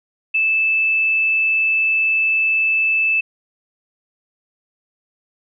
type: tone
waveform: sine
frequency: 2629 Hz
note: E7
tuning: 5 cents flat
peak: -14 dBFS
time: 0.34-3.21 s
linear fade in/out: 10 ms
effects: none